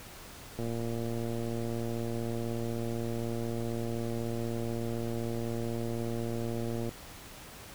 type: click train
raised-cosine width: 2 ms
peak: -23 dBFS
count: 732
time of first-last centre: 0.59-6.892 s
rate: 116 Hz
effects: pink hiss -48 dBFS RMS until 7.74 s